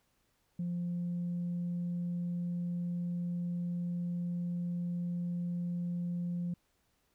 sine tone, 174.61 Hz, F3, in tune, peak -31 dBFS, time 0.59-6.54 s, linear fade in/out 5 ms, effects tanh soft clip ceiling -30 dBFS + pink hiss -75 dBFS RMS until 7.14 s

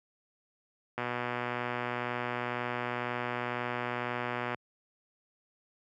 click train, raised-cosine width 0.5 ms, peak -18 dBFS, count 436, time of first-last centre 0.98-4.546 s, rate 122 Hz, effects high-pass 100 Hz 12 dB/octave

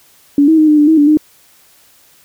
sine tone with pitch steps, 285.9 / 319.9 / 309.9 / 301.7 / 295.5 / 319 / 291.1 / 305.3 Hz, D4 / D#4 / D#4 / D4 / D4 / D#4 / D4 / D#4, -46 / +48 / -7 / +47 / +11 / +43 / -15 / -33 cents, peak -5 dBFS, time 0.38-1.172 s, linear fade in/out 2 ms, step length 99 ms, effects white hiss -48 dBFS RMS until 2.24 s

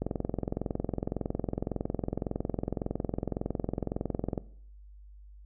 click train, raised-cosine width 2 ms, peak -17 dBFS, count 96, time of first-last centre 0.02-4.378 s, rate 21.8 Hz, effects noise-tail reverb RT60 0.6 s tail -19 dB re dry + added 50 Hz sine -48 dBFS peak until 5.45 s

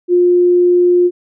sine tone, 354.7 Hz, F4, 27 cents sharp, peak -7 dBFS, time 0.08-1.11 s, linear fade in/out 50 ms, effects none

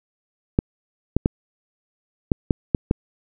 clicks, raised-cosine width 3 ms, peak -3 dBFS, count 7, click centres 0.589 / 1.166 / 1.259 / 2.318 / 2.508 / 2.748 / 2.911 s, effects none

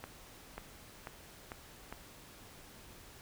accelerating click train, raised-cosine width 0.5 ms, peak -27 dBFS, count 5, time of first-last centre 0.04-1.926 s, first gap 540 ms, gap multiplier 0.91, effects pink hiss -55 dBFS RMS until 3.21 s

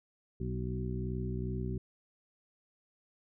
harmonic tone with a mistuned harmonic, 62.6 Hz, B1, 24 cents sharp, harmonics 1 / 2 / 3 / 4 / 5 / 6, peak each -38 / -37 / -40 / -44 / -49 / -42 dBFS, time 0.4-1.78 s, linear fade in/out 5 ms, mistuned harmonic 4, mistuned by -28 cents, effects none

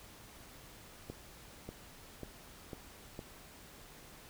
accelerating click train, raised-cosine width 2 ms, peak -29 dBFS, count 5, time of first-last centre 1.1-3.192 s, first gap 590 ms, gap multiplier 0.92, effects pink hiss -55 dBFS RMS until 4.29 s

